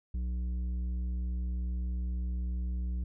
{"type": "tone with tanh clipping", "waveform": "sine", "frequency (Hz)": 61.2, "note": "B1", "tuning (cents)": -15, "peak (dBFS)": -32, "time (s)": [0.14, 3.04], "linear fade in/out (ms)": 5, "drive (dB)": 8, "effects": []}